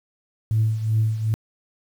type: tone with tremolo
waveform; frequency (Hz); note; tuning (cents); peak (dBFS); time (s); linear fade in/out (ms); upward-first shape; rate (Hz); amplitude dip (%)
sine; 110; A2; 0; -14; 0.51-1.34; 0; triangle; 2.6; 75
effects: tanh soft clip ceiling -12 dBFS + 8-bit